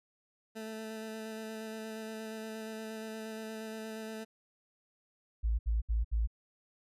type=tone with vibrato; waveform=20% pulse; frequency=220 Hz; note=A3; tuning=in tune; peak=-35 dBFS; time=0.55-4.25 s; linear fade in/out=20 ms; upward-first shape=square; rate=8.5 Hz; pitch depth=11 cents each way
type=tone bursts; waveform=sine; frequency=55.6 Hz; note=A1; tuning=19 cents sharp; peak=-27 dBFS; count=4; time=5.43-6.274 s; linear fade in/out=20 ms; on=160 ms; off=68 ms
effects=resampled to 32000 Hz